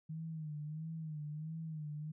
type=tone with vibrato; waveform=sine; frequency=155.56 Hz; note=D#3; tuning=in tune; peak=-40 dBFS; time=0.09-2.12 s; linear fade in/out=10 ms; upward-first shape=sine; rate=1.5 Hz; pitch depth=75 cents each way; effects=none